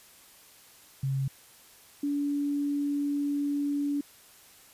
sine tone pair in turn, 135.3 / 286.7 Hz, C#3 / D4, -42 / -42 cents, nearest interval octave + minor second, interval 1300 cents, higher second, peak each -26 dBFS, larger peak neither, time 1.03-1.28 / 2.03-4.01 s, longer second, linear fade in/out 5 ms, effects white hiss -55 dBFS RMS until 4.73 s + resampled to 32000 Hz

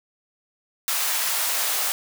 white noise with high-pass filter sweep, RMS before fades -24 dBFS, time 0.88-1.92 s, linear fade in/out 0 ms, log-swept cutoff 970 to 610 Hz, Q 1.1, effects none

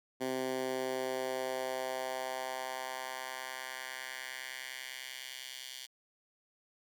10% pulse tone with high-pass filter sweep, 129.9 Hz, C3, 12 cents flat, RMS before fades -39 dBFS, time 0.2-5.87 s, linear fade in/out 20 ms, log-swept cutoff 280 to 3400 Hz, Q 1.5, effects none

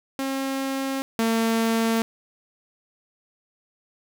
sawtooth tone pair in turn, 269.5 / 226.6 Hz, C#4 / A#3, -49 / -49 cents, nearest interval minor third, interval 300 cents, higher first, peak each -21 / -16 dBFS, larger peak second, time 0.19-1.02 / 1.19-2.02 s, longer neither, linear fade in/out 0 ms, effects none

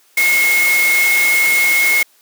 sine tone in noise, 2165 Hz, C#7, 41 cents flat, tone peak -11 dBFS, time 0.17-2.03 s, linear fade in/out 5 ms, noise white, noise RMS -20 dBFS, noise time 0.17-2.03 s, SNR +6 dB, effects white hiss -53 dBFS RMS until 2.21 s + high-pass 300 Hz 12 dB/octave

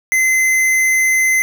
square tone, 2055 Hz, C7, 32 cents flat, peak -12 dBFS, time 0.12-1.42 s, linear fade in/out 0 ms, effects 9-bit

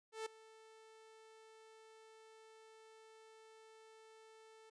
sawtooth tone with ADSR envelope, 441.6 Hz, A4, 6 cents sharp, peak -36 dBFS, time 0.12-4.7 s, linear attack 140 ms, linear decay 6 ms, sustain -20 dB, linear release 8 ms, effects resampled to 22050 Hz

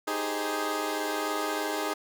15% pulse chord, Ab major seventh, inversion second, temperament equal, 311.1 / 392 / 415.3 / 523.3 Hz, Eb4 / G4 / Ab4 / C5, 0 / 0 / 0 / 0 cents, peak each -26 / -31 / -26 / -32 dBFS, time 0.07-1.94 s, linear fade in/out 10 ms, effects none

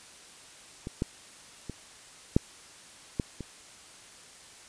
clicks, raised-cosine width 3 ms, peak -22 / -14 / -23 / -7 / -14 / -24 dBFS, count 6, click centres 0.871 / 1.021 / 1.697 / 2.365 / 3.198 / 3.407 s, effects white hiss -51 dBFS RMS until 4.68 s + resampled to 22050 Hz

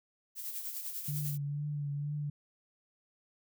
violet noise with tremolo, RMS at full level -38 dBFS, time 0.35-1.38 s, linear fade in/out 50 ms, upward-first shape sine, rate 10 Hz, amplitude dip 50%
sine tone with vibrato, 145.5 Hz, D3, 16 cents flat, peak -33 dBFS, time 1.08-2.3 s, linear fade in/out 5 ms, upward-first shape triangle, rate 2.1 Hz, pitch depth 39 cents each way
effects none

